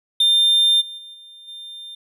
triangle tone with level steps, 3600 Hz, A7, 39 cents sharp, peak -11 / -30 / -35 / -39 / -32 dBFS, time 0.2-1.95 s, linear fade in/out 5 ms, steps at 0.8 / 0.97 / 1.13 / 1.47 s, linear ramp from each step 20 ms, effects none

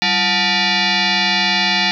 sine tone with frequency modulation, 871 Hz, A5, 18 cents flat, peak -13 dBFS, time 0.02-1.91 s, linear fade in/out 0 ms, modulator 532 Hz, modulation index 7.4, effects none

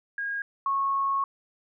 sine tone pair in turn, 1631 / 1097.7 Hz, G#6 / C#6, -32 / -17 cents, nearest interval perfect fifth, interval 685 cents, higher first, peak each -28 / -23 dBFS, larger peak second, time 0.18-0.42 / 0.66-1.24 s, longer second, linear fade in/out 2 ms, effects none

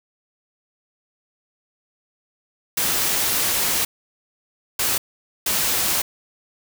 white noise bursts at uneven times, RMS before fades -21 dBFS, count 3, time 2.77-3.85 / 4.79-4.98 / 5.46-6.02 s, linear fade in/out 5 ms, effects none

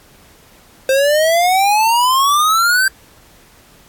square exponential sweep, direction up, 523 to 1578 Hz, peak -11 dBFS, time 0.89-2.88 s, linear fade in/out 2 ms, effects pink hiss -47 dBFS RMS until 3.88 s + AAC 64 kbps

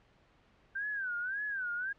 sine tone with vibrato, 1552 Hz, G6, 18 cents flat, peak -33 dBFS, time 0.75-1.93 s, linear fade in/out 10 ms, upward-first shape sine, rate 1.8 Hz, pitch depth 160 cents each way, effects pink hiss -66 dBFS RMS until 1.98 s + low-pass 3000 Hz 12 dB/octave

